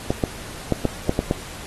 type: clicks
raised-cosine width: 2 ms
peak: -5 dBFS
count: 7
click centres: 0.105 / 0.238 / 0.723 / 0.853 / 1.094 / 1.191 / 1.311 s
effects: pink hiss -37 dBFS RMS until 1.66 s + AAC 32 kbps